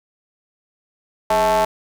square ring-modulated tone, 114.5 Hz, A#2, 31 cents flat, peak -12 dBFS, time 1.3-1.65 s, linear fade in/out 5 ms, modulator 757 Hz, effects 8-bit

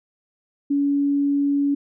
sine tone, 283.2 Hz, C#4, 37 cents sharp, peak -17 dBFS, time 0.7-1.75 s, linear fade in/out 10 ms, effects none

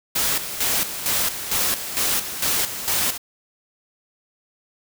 white noise with tremolo, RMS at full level -21 dBFS, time 0.15-3.18 s, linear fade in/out 10 ms, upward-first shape square, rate 2.2 Hz, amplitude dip 65%, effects none

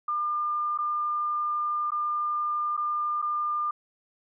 sine tone with dropouts, 1202 Hz, D6, 40 cents sharp, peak -25 dBFS, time 0.08-3.71 s, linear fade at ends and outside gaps 5 ms, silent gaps 0.777-0.786 / 1.906-1.918 / 2.768-2.775 / 3.218-3.224 s, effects none

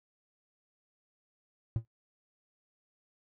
triangle tone with exponential decay, 113 Hz, A2, 47 cents sharp, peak -22 dBFS, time 1.76-1.85 s, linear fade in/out 0 ms, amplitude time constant 18 ms, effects noise-tail reverb RT60 0.1 s tail -19 dB re dry

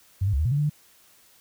sine tone with pitch steps, 95.5 / 102.9 / 68.2 / 78.4 / 121.8 / 142.8 / 147.9 / 149.3 Hz, G2 / G#2 / C#2 / D#2 / B2 / D3 / D3 / D3, -45 / -16 / -28 / +14 / -24 / -48 / +13 / +29 cents, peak -20 dBFS, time 0.21-0.698 s, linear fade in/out 10 ms, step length 61 ms, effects white hiss -57 dBFS RMS until 1.4 s

